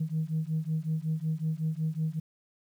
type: beating tone pair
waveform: sine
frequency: 155.56 / 160.96 Hz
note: D#3 / E3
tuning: 0 / -41 cents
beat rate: 5.4 Hz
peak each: -30 dBFS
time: 0-2.2 s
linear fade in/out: 10 ms
effects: tanh soft clip ceiling -22 dBFS + 10-bit